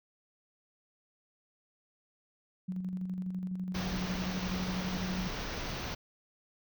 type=tone with tremolo; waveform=sine; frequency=184.2 Hz; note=F#3; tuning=7 cents flat; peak=-32 dBFS; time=2.68-5.28 s; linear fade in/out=10 ms; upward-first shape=square; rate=12 Hz; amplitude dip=40%
type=band-stop noise; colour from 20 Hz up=pink; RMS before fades=-38 dBFS; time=3.74-5.95 s; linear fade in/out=10 ms; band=6300 to 16000 Hz; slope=96 dB/octave
effects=none